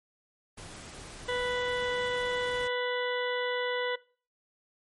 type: noise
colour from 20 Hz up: pink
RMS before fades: -45 dBFS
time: 0.57-2.68 s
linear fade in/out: 10 ms
type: harmonic tone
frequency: 493.9 Hz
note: B4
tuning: in tune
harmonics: 1 / 2 / 3 / 4 / 6 / 7 / 8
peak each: -30 / -37 / -38 / -36 / -41 / -41 / -50 dBFS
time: 1.28-3.96 s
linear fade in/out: 10 ms
effects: noise-tail reverb RT60 0.4 s tail -21 dB re dry + MP3 48 kbps